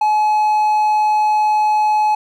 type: tone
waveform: triangle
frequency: 851 Hz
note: G#5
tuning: 42 cents sharp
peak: -10 dBFS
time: 0.01-2.15 s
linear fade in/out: 5 ms
effects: none